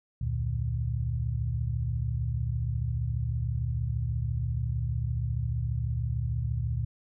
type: tone cluster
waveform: sine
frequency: 70.1 / 85 / 116.4 / 150.5 Hz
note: C#2 / F2 / A#2 / D3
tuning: +20 / -46 / -2 / +43 cents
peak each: -32 / -38 / -29 / -38 dBFS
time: 0.21-6.85 s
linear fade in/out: 5 ms
effects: none